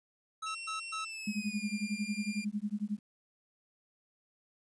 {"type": "tone bursts", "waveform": "square", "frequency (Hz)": 1296, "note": "E6", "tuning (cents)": -30, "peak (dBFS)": -37, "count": 3, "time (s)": [0.42, 1.05], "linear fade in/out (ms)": 10, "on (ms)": 130, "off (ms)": 120}
{"type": "tone with pitch glide", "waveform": "sawtooth", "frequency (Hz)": [2720, 2395], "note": ["F7", "D7"], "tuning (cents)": [-46, 33], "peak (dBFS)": -37, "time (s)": [0.46, 2.45], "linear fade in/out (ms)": 10, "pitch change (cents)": -221, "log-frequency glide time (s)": [0.96, 1.68]}
{"type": "tone with tremolo", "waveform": "sine", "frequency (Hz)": 208.2, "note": "G#3", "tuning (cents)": 5, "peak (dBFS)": -29, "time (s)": [1.27, 2.99], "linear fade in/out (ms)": 5, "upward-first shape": "sine", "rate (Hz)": 11, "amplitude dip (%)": 100}
{"effects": ["resampled to 22050 Hz", "11-bit"]}